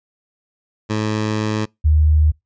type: tone pair in turn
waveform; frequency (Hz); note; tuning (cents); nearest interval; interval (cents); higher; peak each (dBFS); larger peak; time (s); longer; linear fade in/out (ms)
15% pulse / sine; 107.7 / 76.69; A2 / D#2; -37 / -24; tritone; 587; first; -12 / -10; second; 0.89-1.66 / 1.84-2.32; first; 20
effects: noise-tail reverb RT60 0.2 s tail -26 dB re dry + resampled to 16000 Hz